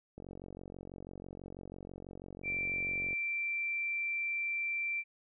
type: click train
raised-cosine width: 2 ms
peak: -33 dBFS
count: 137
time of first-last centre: 0.18-3.13 s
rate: 46.1 Hz
type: tone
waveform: sine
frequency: 2349 Hz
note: D7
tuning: in tune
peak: -32 dBFS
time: 2.43-5.04 s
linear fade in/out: 50 ms
effects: none